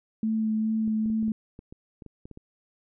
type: tone with vibrato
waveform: sine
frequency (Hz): 219.1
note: A3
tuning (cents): -7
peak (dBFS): -23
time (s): 0.23-1.32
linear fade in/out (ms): 2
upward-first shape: sine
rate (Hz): 2.4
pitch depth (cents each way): 13
type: clicks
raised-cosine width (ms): 3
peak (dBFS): -30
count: 12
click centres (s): 0.878 / 1.059 / 1.101 / 1.228 / 1.281 / 1.591 / 1.725 / 2.022 / 2.063 / 2.255 / 2.313 / 2.374
effects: none

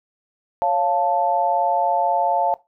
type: chord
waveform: sine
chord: Db augmented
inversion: none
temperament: equal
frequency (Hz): 554.4 / 698.5 / 880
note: Db5 / F5 / A5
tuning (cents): 0 / 0 / 0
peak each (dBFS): -24 / -20 / -20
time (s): 0.62-2.54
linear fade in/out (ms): 0
effects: noise-tail reverb RT60 0.2 s tail -18 dB re dry

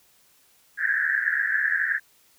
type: band-pass noise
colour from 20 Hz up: pink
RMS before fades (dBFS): -24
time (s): 0.77-2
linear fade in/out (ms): 50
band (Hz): 1600 to 1800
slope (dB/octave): 96
effects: white hiss -60 dBFS RMS until 2.38 s

